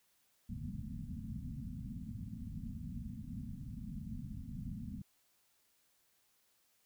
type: low-pass noise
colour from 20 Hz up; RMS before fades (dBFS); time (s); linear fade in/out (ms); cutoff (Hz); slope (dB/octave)
white; -44; 0.49-5.02; 5; 250; 96
effects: white hiss -74 dBFS RMS until 6.85 s